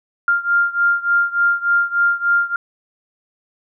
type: beating tone pair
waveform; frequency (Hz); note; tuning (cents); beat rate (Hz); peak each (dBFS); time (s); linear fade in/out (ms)
sine; 1396.9 / 1400.3; F6 / F6; 0 / +4; 3.4; -16 / -18; 0.28-2.56; 2
effects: none